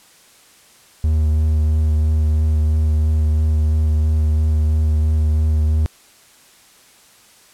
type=tone with vibrato; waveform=triangle; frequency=77.3 Hz; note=D#2; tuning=11 cents flat; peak=-11 dBFS; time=1.04-5.86 s; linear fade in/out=0 ms; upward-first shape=sine; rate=3 Hz; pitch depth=15 cents each way; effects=white hiss -49 dBFS RMS until 7.53 s + low-pass 11000 Hz 12 dB/octave